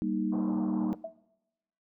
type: chord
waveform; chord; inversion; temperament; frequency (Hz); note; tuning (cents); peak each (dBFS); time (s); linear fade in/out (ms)
sine; Eb major; first; just; 194.45 / 233.3 / 311.1; G3 / Bb3 / Eb4; -14 / +2 / 0; -32; 0.02-0.93; 0
type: band-pass noise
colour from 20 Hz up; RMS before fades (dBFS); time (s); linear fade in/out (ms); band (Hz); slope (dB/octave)
white; -43; 0.32-0.95; 5; 100 to 1100; 48
type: tone with exponential decay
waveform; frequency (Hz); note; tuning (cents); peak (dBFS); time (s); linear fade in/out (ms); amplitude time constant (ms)
sine; 656; E5; -9; -31; 1.04-1.18; 5; 29
effects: noise-tail reverb RT60 0.9 s tail -20 dB re dry